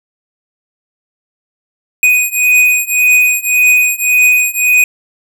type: beating tone pair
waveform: square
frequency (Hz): 2489 / 2490.8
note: D#7 / D#7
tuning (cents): 0 / +1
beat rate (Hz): 1.8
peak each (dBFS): -12 / -11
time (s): 2.03-4.84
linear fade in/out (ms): 2
effects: none